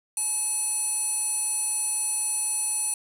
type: tone with band-pass filter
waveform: square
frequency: 858 Hz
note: A5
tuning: 44 cents flat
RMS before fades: -27 dBFS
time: 0.17-2.94 s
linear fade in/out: 2 ms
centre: 9700 Hz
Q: 8.6
effects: 8-bit